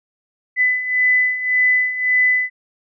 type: beating tone pair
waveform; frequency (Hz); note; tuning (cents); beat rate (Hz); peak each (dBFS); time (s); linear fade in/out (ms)
sine; 2002 / 2003.8; B6 / B6; +23 / +25; 1.8; -20 / -15; 0.56-2.5; 50
effects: none